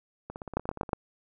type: two click trains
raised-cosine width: 1 ms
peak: -12 / -24 dBFS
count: 4 / 11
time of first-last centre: 0.57-0.932 / 0.3-0.892 s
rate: 8.29 / 16.9 Hz
effects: none